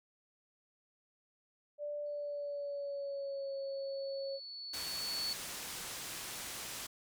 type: tone with pitch glide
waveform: sine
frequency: 587.3 to 548 Hz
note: D5 to C#5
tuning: 0 to -20 cents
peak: -37 dBFS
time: 1.78-4.4 s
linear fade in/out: 50 ms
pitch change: -120 cents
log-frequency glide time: 2.03-3.54 s
type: tone with exponential growth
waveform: sine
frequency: 4435 Hz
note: C#8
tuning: in tune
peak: -34 dBFS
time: 2.06-5.33 s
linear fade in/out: 2 ms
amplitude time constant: 710 ms
type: low-pass noise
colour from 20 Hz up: white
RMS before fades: -44 dBFS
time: 4.73-6.87 s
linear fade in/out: 10 ms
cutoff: 10000 Hz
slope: 12 dB/octave
effects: none